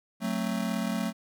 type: chord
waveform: square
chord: F# diminished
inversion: none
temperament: just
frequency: 185 / 222 / 266.4 Hz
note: F#3 / A3 / C4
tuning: 0 / +16 / +31 cents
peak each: -33 / -31 / -37 dBFS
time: 0.2-1.13 s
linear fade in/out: 50 ms
effects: none